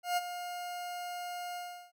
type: tone with ADSR envelope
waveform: 40% pulse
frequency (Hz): 710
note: F5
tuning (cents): +28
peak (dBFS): -26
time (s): 0.03-1.92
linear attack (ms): 140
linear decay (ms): 29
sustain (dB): -11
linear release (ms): 360
effects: none